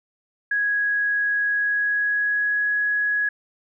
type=tone with pitch glide; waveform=sine; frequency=1661.2 to 1674.7 Hz; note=G#6 to G#6; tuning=0 to +14 cents; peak=-19 dBFS; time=0.51-3.29 s; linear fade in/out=5 ms; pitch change=+14 cents; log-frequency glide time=1.47-2.71 s; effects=none